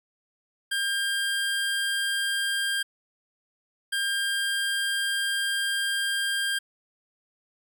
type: tone bursts at uneven times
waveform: 25% pulse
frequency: 1600 Hz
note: G6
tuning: 35 cents sharp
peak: -21 dBFS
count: 2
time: 0.71-2.83 / 3.92-6.59 s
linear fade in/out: 10 ms
effects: none